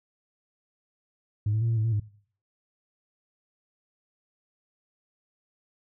sine tone with pitch steps, 105 / 109.3 / 115.5 / 114.5 / 108.9 / 114 / 104.8 Hz, G#2 / A2 / A#2 / A#2 / A2 / A#2 / G#2, +19 / -11 / -16 / -31 / -17 / -38 / +16 cents, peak -21 dBFS, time 1.46-1.999 s, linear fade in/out 5 ms, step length 77 ms, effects noise-tail reverb RT60 0.5 s tail -20 dB re dry + tanh soft clip ceiling -20 dBFS

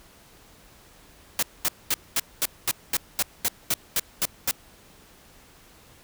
white noise bursts, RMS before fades -23 dBFS, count 13, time 1.39-4.511 s, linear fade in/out 2 ms, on 37 ms, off 220 ms, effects pink hiss -53 dBFS RMS until 6.03 s

